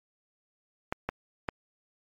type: clicks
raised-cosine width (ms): 0.5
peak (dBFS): -14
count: 3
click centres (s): 0.925 / 1.09 / 1.488
effects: MP3 64 kbps